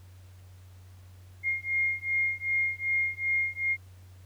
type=beating tone pair; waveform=sine; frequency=2130 / 2132.6 Hz; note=C7 / C7; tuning=+30 / +32 cents; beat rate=2.6 Hz; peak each=-29 dBFS; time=1.43-3.77 s; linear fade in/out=50 ms; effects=added 92 Hz sine -48 dBFS peak until 4.25 s + pink hiss -62 dBFS RMS until 4.25 s